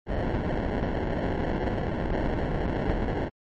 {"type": "noise with sample-and-hold", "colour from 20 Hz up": "pink", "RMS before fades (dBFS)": -27, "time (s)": [0.06, 3.3], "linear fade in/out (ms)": 50, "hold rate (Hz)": 1225, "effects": ["low-pass 2000 Hz 12 dB/octave", "MP3 48 kbps"]}